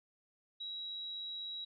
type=tone; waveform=sine; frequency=3868 Hz; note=B7; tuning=37 cents flat; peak=-40 dBFS; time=0.6-1.65 s; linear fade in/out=10 ms; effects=none